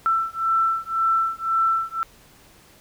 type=beating tone pair; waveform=sine; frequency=1334 / 1335.9 Hz; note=E6 / E6; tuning=+20 / +23 cents; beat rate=1.9 Hz; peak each=-22 dBFS; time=0.06-2.03 s; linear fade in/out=0 ms; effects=pink hiss -52 dBFS RMS until 2.8 s